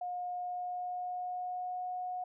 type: tone with pitch glide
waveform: sine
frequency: 717 to 728.3 Hz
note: F5 to F#5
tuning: +45 to -28 cents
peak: -35 dBFS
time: 0.01-2.24 s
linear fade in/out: 5 ms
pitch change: +27 cents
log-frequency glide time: 0.31-1.84 s
effects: none